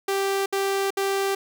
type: tone bursts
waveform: sawtooth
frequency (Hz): 392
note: G4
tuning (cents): 0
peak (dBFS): -18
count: 3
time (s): 0.08-1.35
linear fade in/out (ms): 5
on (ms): 380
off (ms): 65
effects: none